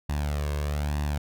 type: tone with flanger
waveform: sawtooth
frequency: 73.42 Hz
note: D2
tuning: in tune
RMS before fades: -28 dBFS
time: 0.09-1.18 s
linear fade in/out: 5 ms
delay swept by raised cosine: 1.1 to 1.87 ms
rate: 1.1 Hz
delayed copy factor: +0.65
effects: none